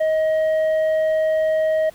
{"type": "tone with tanh clipping", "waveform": "triangle", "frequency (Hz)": 630, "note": "D#5", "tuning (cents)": 21, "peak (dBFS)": -17, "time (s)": [0, 1.9], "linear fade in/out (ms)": 10, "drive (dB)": 9, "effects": ["pink hiss -49 dBFS RMS until 1.94 s"]}